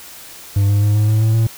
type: tone with pitch steps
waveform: triangle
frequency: 100 / 102.04 / 104.13 / 106.25 / 108.42 / 110.64 / 112.9 Hz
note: G2 / G#2 / G#2 / G#2 / A2 / A2 / A2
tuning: +35 / -30 / +5 / +40 / -25 / +10 / +45 cents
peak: -9 dBFS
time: 0.56-1.47 s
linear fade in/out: 5 ms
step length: 130 ms
effects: white hiss -37 dBFS RMS until 1.57 s